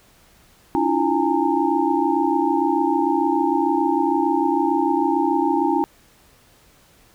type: tone cluster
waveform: sine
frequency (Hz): 284.3 / 319.6 / 346.3 / 821 / 912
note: C#4 / D#4 / F4 / G#5 / A#5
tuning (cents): +44 / +47 / -15 / -20 / -38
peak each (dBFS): -23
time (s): 0.75-5.84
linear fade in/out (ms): 0
effects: pink hiss -54 dBFS RMS until 7.14 s